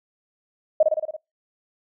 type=tone with echo; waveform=sine; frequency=624 Hz; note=D#5; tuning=5 cents sharp; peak=-11 dBFS; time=0.8-0.83 s; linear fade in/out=5 ms; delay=56 ms; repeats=6; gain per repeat=-3 dB; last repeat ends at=1.166 s; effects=noise-tail reverb RT60 0.2 s tail -24 dB re dry

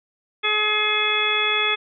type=harmonic tone; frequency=423.8 Hz; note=G#4; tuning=35 cents sharp; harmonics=1 / 2 / 3 / 4 / 5 / 6 / 8; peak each=-29 / -33 / -26 / -30 / -25 / -24 / -23 dBFS; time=0.43-1.76 s; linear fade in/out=20 ms; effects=none

